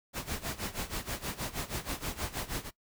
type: noise with tremolo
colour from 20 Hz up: pink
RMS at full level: -34 dBFS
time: 0.13-2.71 s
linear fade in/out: 50 ms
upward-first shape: sine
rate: 6.3 Hz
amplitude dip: 85%
effects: noise-tail reverb RT60 0.1 s tail -20 dB re dry